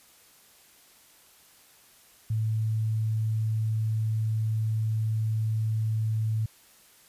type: tone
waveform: sine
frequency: 110 Hz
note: A2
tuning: in tune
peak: -24 dBFS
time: 2.3-6.46 s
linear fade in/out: 5 ms
effects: white hiss -57 dBFS RMS until 7.08 s + resampled to 32000 Hz